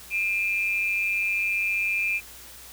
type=tone pair together; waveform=sine; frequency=2395 / 2590 Hz; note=D7 / E7; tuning=+33 / -31 cents; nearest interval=minor second; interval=136 cents; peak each=-24 / -28 dBFS; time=0.1-2.21 s; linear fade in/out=50 ms; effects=added 60 Hz sine -53 dBFS peak until 2.72 s + white hiss -45 dBFS RMS until 2.72 s